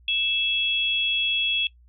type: tone pair together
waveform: sine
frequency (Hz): 2637 / 3335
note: E7 / G#7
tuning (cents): 0 / +7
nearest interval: major third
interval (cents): 407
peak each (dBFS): -25 / -23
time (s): 0.08-1.67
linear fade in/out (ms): 2
effects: noise-tail reverb RT60 0.1 s tail -19 dB re dry + added 60 Hz sine -51 dBFS peak until 1.88 s